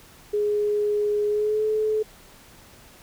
sine tone with pitch glide, 416.5 to 431.4 Hz, G#4 to A4, +5 to -34 cents, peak -20 dBFS, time 0.33-2.03 s, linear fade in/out 10 ms, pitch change +61 cents, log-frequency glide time 1.28-1.64 s, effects pink hiss -50 dBFS RMS until 3.02 s

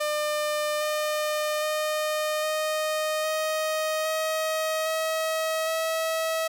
sawtooth tone with pitch steps, 600 / 606.3 / 612.6 / 619 / 625.5 / 632 / 638.6 / 645.3 Hz, D5 / D#5 / D#5 / D#5 / D#5 / D#5 / D#5 / E5, +37 / -45 / -27 / -9 / +9 / +27 / +45 / -37 cents, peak -21 dBFS, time 0-6.48 s, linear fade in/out 10 ms, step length 810 ms, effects none

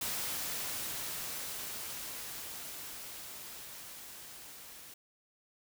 white noise with level ramp, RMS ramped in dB -36 to -51 dBFS, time 0.01-4.94 s, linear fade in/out 5 ms, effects none

